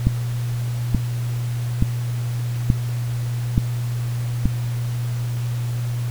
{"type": "click train", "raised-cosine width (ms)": 5, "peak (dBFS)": -3, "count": 6, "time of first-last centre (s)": [0.07, 4.456], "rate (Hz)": 1.14, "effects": ["added 120 Hz sine -21 dBFS peak until 6.1 s", "pink hiss -39 dBFS RMS until 6.1 s"]}